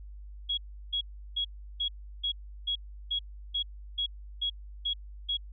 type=tone bursts; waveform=sine; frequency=3322 Hz; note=G#7; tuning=in tune; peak=-27 dBFS; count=12; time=0.49-5.372 s; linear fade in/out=10 ms; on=86 ms; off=350 ms; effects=added 50 Hz sine -42 dBFS peak until 5.52 s